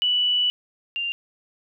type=tone pair in turn; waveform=sine; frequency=2960 / 2789 Hz; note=F#7 / F7; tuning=0 / -3 cents; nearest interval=minor second; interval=103 cents; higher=first; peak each=-18 / -24 dBFS; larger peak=first; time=0.02-0.5 / 0.96-1.12 s; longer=first; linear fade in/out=0 ms; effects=none